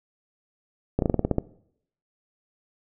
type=slowing click train; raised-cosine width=2 ms; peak=-8 dBFS; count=9; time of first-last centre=0.99-1.384 s; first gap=32 ms; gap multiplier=1.12; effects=noise-tail reverb RT60 0.7 s tail -20 dB re dry